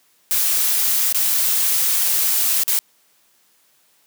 blue noise with dropouts, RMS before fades -18 dBFS, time 0.31-2.79 s, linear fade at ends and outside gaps 0 ms, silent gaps 1.125-1.146 / 2.635-2.679 s, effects white hiss -59 dBFS RMS until 4.06 s + high-pass 150 Hz 12 dB/octave

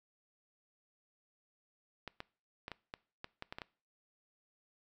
clicks, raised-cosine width 0.3 ms, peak -26 dBFS, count 10, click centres 2.077 / 2.204 / 2.681 / 2.717 / 2.939 / 3.244 / 3.424 / 3.525 / 3.585 / 3.618 s, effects noise-tail reverb RT60 0.4 s tail -22 dB re dry

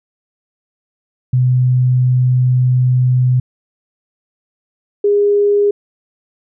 sine tone pair in turn, 126.4 / 408.8 Hz, B2 / G#4, +41 / -27 cents, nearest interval octave + minor sixth, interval 2032 cents, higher second, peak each -9 dBFS, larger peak neither, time 1.33-3.4 / 5.04-5.71 s, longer first, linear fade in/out 5 ms, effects none

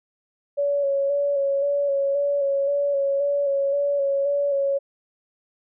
sine tone with vibrato, 562 Hz, C#5, 24 cents sharp, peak -19 dBFS, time 0.57-4.79 s, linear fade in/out 20 ms, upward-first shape square, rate 1.9 Hz, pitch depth 23 cents each way, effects none

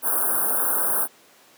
white band-stop noise, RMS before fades -22 dBFS, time 0.02-1.08 s, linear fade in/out 50 ms, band 1600 to 9100 Hz, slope 96 dB/octave, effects pink hiss -53 dBFS RMS until 1.57 s + high-pass 300 Hz 12 dB/octave

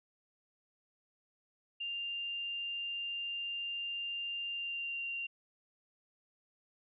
sine tone with pitch glide, 2794 to 2770 Hz, F7 to F7, 0 to -15 cents, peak -36 dBFS, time 1.8-5.27 s, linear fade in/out 10 ms, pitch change -15 cents, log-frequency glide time 4.5-5.02 s, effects none

